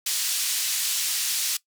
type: band-pass noise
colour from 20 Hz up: pink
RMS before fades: -26 dBFS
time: 0.06-1.57 s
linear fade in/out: 5 ms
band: 4000 to 14000 Hz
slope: 12 dB/octave
effects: noise-tail reverb RT60 0.1 s tail -19 dB re dry